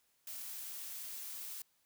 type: noise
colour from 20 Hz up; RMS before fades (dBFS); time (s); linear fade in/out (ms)
blue; -45; 0.27-1.62; 2
effects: white hiss -75 dBFS RMS until 1.85 s